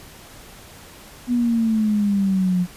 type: exponential sweep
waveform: sine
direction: down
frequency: 246.9 to 176.3 Hz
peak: -16 dBFS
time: 1.27-2.67 s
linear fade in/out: 50 ms
effects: pink hiss -43 dBFS RMS until 2.76 s + resampled to 32000 Hz